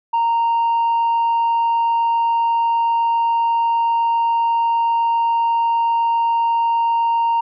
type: tone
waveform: sine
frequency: 927 Hz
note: A#5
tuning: 10 cents flat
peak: -12 dBFS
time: 0.13-7.41 s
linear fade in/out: 10 ms
effects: tanh soft clip ceiling -13 dBFS